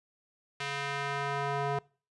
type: tone with band-pass filter sweep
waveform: square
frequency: 140.8 Hz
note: C#3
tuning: 27 cents sharp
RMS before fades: -33 dBFS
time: 0.6-1.79 s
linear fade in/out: 5 ms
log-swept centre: 2500 to 750 Hz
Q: 0.96
effects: noise-tail reverb RT60 0.4 s tail -24 dB re dry + resampled to 24000 Hz